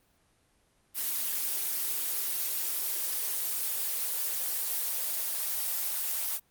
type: noise with high-pass filter sweep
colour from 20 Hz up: blue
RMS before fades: -31 dBFS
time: 0.94-6.4 s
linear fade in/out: 50 ms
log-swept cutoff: 260 to 660 Hz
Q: 2.1
effects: pink hiss -68 dBFS RMS until 6.5 s + Opus 24 kbps